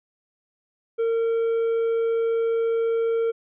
triangle tone, 457.3 Hz, A#4, 33 cents flat, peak -18 dBFS, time 0.98-3.32 s, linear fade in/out 20 ms, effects resampled to 8000 Hz

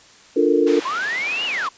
sine chord, Bb major seventh, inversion first, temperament equal, 293.7 / 349.2 / 440 / 466.2 Hz, D4 / F4 / A4 / Bb4, 0 / 0 / 0 / 0 cents, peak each -19 dBFS, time 0.36-0.8 s, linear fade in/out 10 ms
white band-pass noise, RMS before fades -33 dBFS, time 0.66-1.69 s, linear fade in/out 20 ms, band 280 to 3400 Hz, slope 12 dB/octave
sine linear two-way sweep, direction up then down, 996 to 2950 to 996 Hz, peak -21 dBFS, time 0.85-1.69 s, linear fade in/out 5 ms, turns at 1.45 s
effects white hiss -48 dBFS RMS until 1.77 s + resampled to 16000 Hz

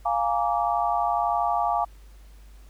sine chord, Bb dominant seventh, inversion second, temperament equal with one note detuned, 698.5 / 830.6 / 932.3 / 1159.2 Hz, F5 / Ab5 / Bb5 / D6, 0 / 0 / 0 / -23 cents, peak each -25 / -26 / -30 / -28 dBFS, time 0.05-1.85 s, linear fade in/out 10 ms, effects added 50 Hz sine -45 dBFS peak until 2.69 s + pink hiss -59 dBFS RMS until 2.69 s

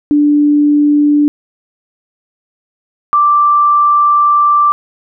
sine tone pair in turn, 293.7 / 1174.8 Hz, D4 / D6, 0 / 0 cents, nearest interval 2 octaves, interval 2400 cents, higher second, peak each -6 dBFS, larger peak neither, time 0.11-1.28 / 3.13-4.72 s, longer second, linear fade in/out 0 ms, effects none

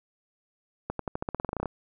accelerating click train, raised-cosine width 1 ms, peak -16 dBFS, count 15, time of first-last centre 0.9-1.657 s, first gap 93 ms, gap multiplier 0.91, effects none

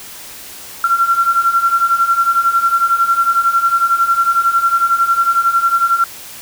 sine beating tone pair, 1360 / 1371 Hz, F6 / F6, -46 / -32 cents, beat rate 11 Hz, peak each -16 / -12 dBFS, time 0.84-6.04 s, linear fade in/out 2 ms, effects white hiss -33 dBFS RMS until 6.41 s

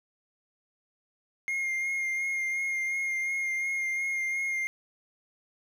triangle tone with vibrato, 2129 Hz, C7, 30 cents sharp, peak -26 dBFS, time 1.48-4.67 s, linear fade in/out 0 ms, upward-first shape sine, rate 2.8 Hz, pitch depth 21 cents each way, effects none

